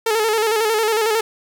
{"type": "tone with vibrato", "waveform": "sawtooth", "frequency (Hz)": 439.2, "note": "A4", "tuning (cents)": -3, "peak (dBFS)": -12, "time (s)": [0.06, 1.21], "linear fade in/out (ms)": 5, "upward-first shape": "square", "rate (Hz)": 11, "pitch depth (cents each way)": 56, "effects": []}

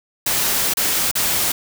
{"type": "noise with dropouts", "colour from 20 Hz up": "white", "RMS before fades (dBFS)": -19, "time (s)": [0.26, 1.52], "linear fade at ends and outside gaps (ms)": 5, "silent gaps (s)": [[0.738, 0.77], [1.114, 1.153]], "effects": []}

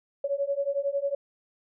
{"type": "beating tone pair", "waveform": "sine", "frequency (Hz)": [554.4, 565.4], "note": ["C#5", "C#5"], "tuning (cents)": [0, 34], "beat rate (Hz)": 11, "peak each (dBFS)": [-29, -28], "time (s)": [0.24, 1.15], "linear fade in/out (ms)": 5, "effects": []}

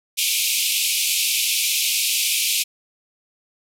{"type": "band-pass noise", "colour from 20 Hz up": "pink", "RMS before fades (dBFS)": -21, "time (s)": [0.17, 2.64], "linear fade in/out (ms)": 20, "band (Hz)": [2300, 15000], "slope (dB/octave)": 96, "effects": []}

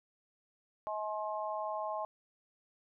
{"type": "harmonic tone", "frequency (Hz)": 212.5, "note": "G#3", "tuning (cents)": 40, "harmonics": [3, 4, 5], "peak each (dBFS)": [-38, -39, -40], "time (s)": [0.87, 2.05], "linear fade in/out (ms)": 0, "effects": []}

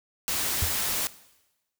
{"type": "noise", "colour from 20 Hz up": "white", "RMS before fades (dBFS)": -28, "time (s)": [0.28, 1.07], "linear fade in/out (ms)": 0}
{"type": "tone with exponential decay", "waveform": "sine", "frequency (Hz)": 81, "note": "E2", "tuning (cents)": -30, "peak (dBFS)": -21, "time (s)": [0.62, 0.74], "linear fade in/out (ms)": 5, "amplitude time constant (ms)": 24}
{"effects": ["noise-tail reverb RT60 1.0 s tail -18 dB re dry"]}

